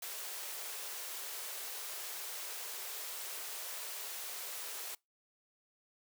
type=high-pass noise; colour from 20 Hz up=white; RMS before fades=-43 dBFS; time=0.02-4.95 s; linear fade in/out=5 ms; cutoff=360 Hz; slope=96 dB/octave; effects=noise-tail reverb RT60 0.2 s tail -25 dB re dry